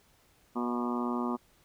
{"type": "harmonic tone with a mistuned harmonic", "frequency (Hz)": 121.2, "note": "B2", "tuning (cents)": -32, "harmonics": [2, 3, 4, 5, 6, 7, 8, 9, 10], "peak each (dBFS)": [-31, -37, -45, -45, -43, -43, -40, -40, -41], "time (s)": [0.55, 1.37], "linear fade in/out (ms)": 20, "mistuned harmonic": 5, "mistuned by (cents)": 39, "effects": ["pink hiss -65 dBFS RMS until 1.64 s"]}